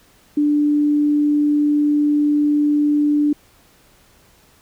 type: tone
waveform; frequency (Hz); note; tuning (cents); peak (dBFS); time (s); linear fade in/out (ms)
sine; 294.7; D4; +6; -13; 0.37-3.33; 5
effects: pink hiss -53 dBFS RMS until 4.61 s